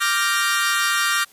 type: chord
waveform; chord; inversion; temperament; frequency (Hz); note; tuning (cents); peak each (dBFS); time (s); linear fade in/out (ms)
sawtooth; G minor seventh; second; equal; 1174.7 / 1396.9 / 1568 / 1864.7; D6 / F6 / G6 / Bb6; 0 / 0 / 0 / 0; -20 / -19 / -22 / -20; 0-1.25; 20
effects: white hiss -51 dBFS RMS until 1.32 s + resampled to 32000 Hz